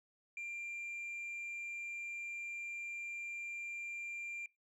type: tone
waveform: sine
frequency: 2380 Hz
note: D7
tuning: 22 cents sharp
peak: -38 dBFS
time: 0.37-4.46 s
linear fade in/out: 2 ms
effects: noise-tail reverb RT60 0.2 s tail -23 dB re dry + tanh soft clip ceiling -40 dBFS